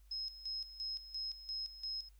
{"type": "tone with tremolo", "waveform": "sine", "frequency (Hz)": 5140, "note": "E8", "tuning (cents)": -45, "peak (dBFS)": -38, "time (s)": [0.11, 2.09], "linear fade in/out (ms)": 5, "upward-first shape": "square", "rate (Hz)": 2.9, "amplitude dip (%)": 75, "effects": ["added 50 Hz sine -59 dBFS peak until 2.19 s", "white hiss -75 dBFS RMS until 2.19 s"]}